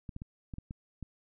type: clicks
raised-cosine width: 5 ms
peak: -28 dBFS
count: 7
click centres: 0.092 / 0.164 / 0.219 / 0.538 / 0.584 / 0.709 / 1.027 s
effects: none